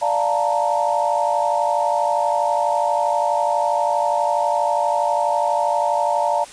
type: chord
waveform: sine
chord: Bb major seventh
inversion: first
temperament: equal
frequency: 587.3 / 698.5 / 880 / 932.3 Hz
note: D5 / F5 / A5 / Bb5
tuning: 0 / 0 / 0 / 0 cents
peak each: -22 dBFS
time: 0.01-6.45 s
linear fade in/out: 20 ms
effects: white hiss -40 dBFS RMS until 6.52 s + resampled to 22050 Hz